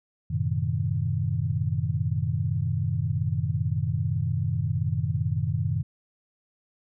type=chord; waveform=sine; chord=F# diminished seventh; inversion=none; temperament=equal with one note detuned; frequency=92.5 / 110 / 128.12 / 155.56 Hz; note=F#2 / A2 / C3 / Eb3; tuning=0 / 0 / -36 / 0 cents; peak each=-29 dBFS; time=0.3-5.83 s; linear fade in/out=10 ms; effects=none